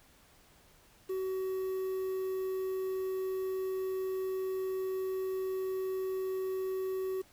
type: tone with quantisation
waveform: triangle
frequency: 377.4 Hz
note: F#4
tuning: 34 cents sharp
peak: -30 dBFS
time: 1.09-7.22 s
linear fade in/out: 10 ms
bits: 9
effects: pink hiss -62 dBFS RMS until 7.32 s